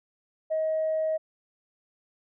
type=tone; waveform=sine; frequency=632 Hz; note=D#5; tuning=27 cents sharp; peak=-23 dBFS; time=0.5-1.18 s; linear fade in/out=20 ms; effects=tanh soft clip ceiling -20 dBFS